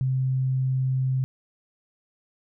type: tone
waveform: sine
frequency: 130.81 Hz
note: C3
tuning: in tune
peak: -21 dBFS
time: 0.01-1.24 s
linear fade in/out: 0 ms
effects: none